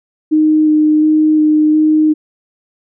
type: tone with vibrato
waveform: sine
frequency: 307.6 Hz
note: D#4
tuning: 20 cents flat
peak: -7 dBFS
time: 0.31-2.14 s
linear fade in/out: 20 ms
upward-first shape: square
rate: 1.4 Hz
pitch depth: 9 cents each way
effects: none